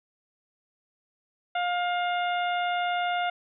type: harmonic tone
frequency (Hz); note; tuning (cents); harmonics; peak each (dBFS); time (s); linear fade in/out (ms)
708; F5; +23; 1 / 2 / 3 / 4 / 5; -26 / -32 / -36 / -38 / -40; 1.55-3.3; 5
effects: none